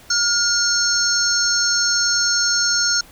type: tone cluster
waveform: sine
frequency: 1422 / 4319 / 5410 / 6410 Hz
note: F6 / C#8 / E8 / G8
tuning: +31 / -46 / +44 / +38 cents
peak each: -21 dBFS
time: 0.1-3.01 s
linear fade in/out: 5 ms
effects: pink hiss -46 dBFS RMS until 3.11 s